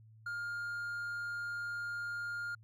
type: tone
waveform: triangle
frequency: 1411 Hz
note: F6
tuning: 17 cents sharp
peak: -35 dBFS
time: 0.26-2.55 s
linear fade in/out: 5 ms
effects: added 110 Hz sine -56 dBFS peak until 2.63 s